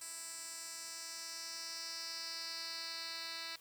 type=tone with band-pass filter sweep; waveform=10% pulse; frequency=329.6 Hz; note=E4; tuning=in tune; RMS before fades=-45 dBFS; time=0.01-3.56 s; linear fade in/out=5 ms; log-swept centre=8100 to 3800 Hz; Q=2.9; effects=white hiss -62 dBFS RMS until 3.6 s